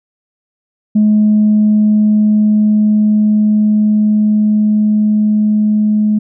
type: tone with level ramp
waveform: sine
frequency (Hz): 212.1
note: G#3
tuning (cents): +37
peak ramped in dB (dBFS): -5 to -8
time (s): 0.95-6.19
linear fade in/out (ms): 10
effects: tanh soft clip ceiling -3 dBFS